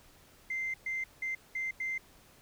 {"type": "tone bursts at uneven times", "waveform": "sine", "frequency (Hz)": 2083, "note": "C7", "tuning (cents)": -8, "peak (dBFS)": -31, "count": 5, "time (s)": [[0.5, 0.74], [0.86, 1.04], [1.22, 1.35], [1.55, 1.71], [1.8, 1.98]], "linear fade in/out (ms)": 5, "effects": ["tanh soft clip ceiling -28 dBFS", "pink hiss -60 dBFS RMS until 2.41 s"]}